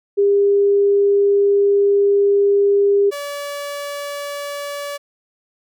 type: tone pair in turn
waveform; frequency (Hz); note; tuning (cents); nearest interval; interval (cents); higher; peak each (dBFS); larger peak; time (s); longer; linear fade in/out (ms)
sine / sawtooth; 402.2 / 573.7; G4 / D5; +44 / -41; tritone; 615; second; -11 / -21; first; 0.17-3.11 / 3.11-4.98; first; 20
effects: none